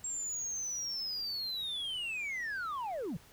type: linear sweep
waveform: sine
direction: down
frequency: 7540 to 130.81 Hz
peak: -32 dBFS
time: 0.04-3.17 s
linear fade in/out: 5 ms
effects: tanh soft clip ceiling -34 dBFS + pink hiss -59 dBFS RMS until 3.32 s